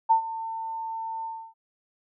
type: tone with ADSR envelope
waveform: sine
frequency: 899 Hz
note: A5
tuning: 37 cents sharp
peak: -14 dBFS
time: 0.09-1.54 s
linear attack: 20 ms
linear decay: 100 ms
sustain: -16 dB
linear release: 300 ms
effects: none